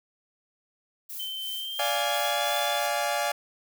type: noise with tremolo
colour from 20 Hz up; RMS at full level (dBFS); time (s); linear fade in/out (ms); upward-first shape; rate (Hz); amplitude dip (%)
violet; -37; 1.09-2.87; 10; sine; 2.9; 60
type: tone with pitch glide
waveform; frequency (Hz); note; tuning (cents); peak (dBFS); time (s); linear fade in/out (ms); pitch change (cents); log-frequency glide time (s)
sine; 3090 to 3448; G7 to A7; -26 to -36; -32; 1.19-2.8; 10; +190; 1.5-2.56
type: chord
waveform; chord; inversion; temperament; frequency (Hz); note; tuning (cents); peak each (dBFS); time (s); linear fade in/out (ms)
sawtooth; D diminished; none; equal with one note detuned; 580.9 / 698.5 / 830.6; D5 / F5 / Ab5; -19 / 0 / 0; -26; 1.79-3.32; 5
effects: none